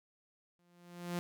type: tone with exponential growth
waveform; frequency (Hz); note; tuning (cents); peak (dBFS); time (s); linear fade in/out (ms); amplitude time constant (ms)
sawtooth; 174.8; F3; +2; -29; 0.59-1.19; 0; 130
effects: none